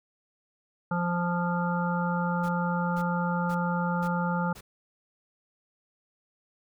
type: harmonic tone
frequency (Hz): 174.61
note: F3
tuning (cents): 0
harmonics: 1 / 3 / 5 / 7 / 8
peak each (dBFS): -27 / -35 / -32 / -36 / -35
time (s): 0.91-4.53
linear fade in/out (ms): 5
type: noise bursts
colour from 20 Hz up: pink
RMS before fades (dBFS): -46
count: 5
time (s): 2.43-4.61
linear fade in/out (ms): 10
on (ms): 60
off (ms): 470
effects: none